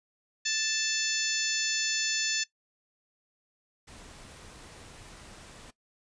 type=harmonic tone; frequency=880 Hz; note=A5; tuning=in tune; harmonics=2 / 3 / 4 / 5 / 6 / 7 / 8; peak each=-35 / -35 / -35 / -35 / -35 / -35 / -35 dBFS; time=0.45-2.44 s; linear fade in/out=10 ms
type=noise; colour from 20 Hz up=pink; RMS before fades=-49 dBFS; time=3.87-5.71 s; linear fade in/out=10 ms
effects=noise-tail reverb RT60 0.1 s tail -18 dB re dry + resampled to 22050 Hz